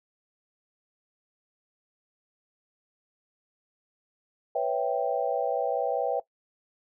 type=chord; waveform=sine; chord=C# half-diminished seventh; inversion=third; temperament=equal; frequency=493.9 / 554.4 / 659.3 / 784 Hz; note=B4 / C#5 / E5 / G5; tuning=0 / 0 / 0 / 0 cents; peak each=-30 dBFS; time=4.55-6.2 s; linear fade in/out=5 ms; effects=noise-tail reverb RT60 0.1 s tail -19 dB re dry